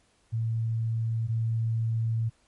sine tone pair in turn, 113.4 / 113.4 Hz, A#2 / A#2, -47 / -47 cents, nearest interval unison, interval 0 cents, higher neither, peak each -25 / -24 dBFS, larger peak second, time 0.32-1.28 / 1.28-2.3 s, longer second, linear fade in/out 20 ms, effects pink hiss -66 dBFS RMS until 2.47 s + MP3 48 kbps

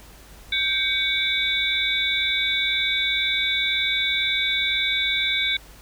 sine tone cluster, 1570 / 2249 / 3544 / 3854 Hz, G6 / C#7 / A7 / B7, +2 / +24 / +12 / -43 cents, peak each -31 / -24 / -24 / -27 dBFS, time 0.52-5.57 s, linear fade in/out 5 ms, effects added 50 Hz sine -46 dBFS peak until 5.81 s + pink hiss -48 dBFS RMS until 5.81 s

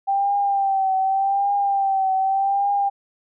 sine tone with vibrato, 784 Hz, G5, in tune, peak -17 dBFS, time 0.07-2.9 s, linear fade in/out 20 ms, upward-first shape triangle, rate 0.85 Hz, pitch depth 55 cents each way, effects none

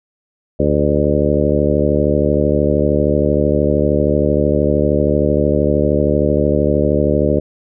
harmonic tone with a mistuned harmonic, 73 Hz, D2, 10 cents flat, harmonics 1 / 2 / 3 / 4 / 5 / 6 / 7 / 8, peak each -20 / -20 / -20 / -20 / -20 / -20 / -20 / -20 dBFS, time 0.59-7.4 s, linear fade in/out 10 ms, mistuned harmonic 8, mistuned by +32 cents, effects none

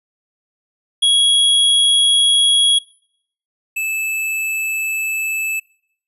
square tone pair in turn, 3322 / 2621 Hz, G#7 / E7, 0 / -11 cents, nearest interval major third, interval 411 cents, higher first, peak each -11 / -19 dBFS, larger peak first, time 1.02-2.79 / 3.76-5.6 s, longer second, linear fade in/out 10 ms, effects noise-tail reverb RT60 0.7 s tail -24 dB re dry + resampled to 32000 Hz

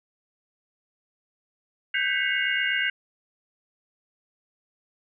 sine tone cluster, 1531 / 1599 / 1987 / 2192 / 2824 Hz, G6 / G6 / B6 / C#7 / F7, -41 / +34 / +10 / -20 / +19 cents, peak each -29 dBFS, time 1.94-2.9 s, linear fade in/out 5 ms, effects none

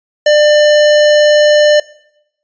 square tone, 597 Hz, D5, 28 cents sharp, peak -6 dBFS, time 0.26-1.8 s, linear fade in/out 5 ms, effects noise-tail reverb RT60 0.8 s tail -22 dB re dry + resampled to 16000 Hz

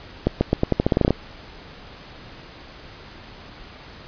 accelerating click train, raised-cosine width 2 ms, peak -3 dBFS, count 13, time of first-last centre 0.27-1.106 s, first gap 140 ms, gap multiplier 0.86, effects pink hiss -42 dBFS RMS until 4.07 s + resampled to 11025 Hz

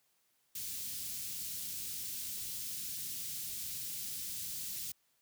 white band-stop noise, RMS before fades -41 dBFS, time 0.55-4.92 s, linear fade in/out 5 ms, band 180 to 3800 Hz, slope 12 dB/octave, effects white hiss -75 dBFS RMS until 5.21 s + high-pass 60 Hz 12 dB/octave

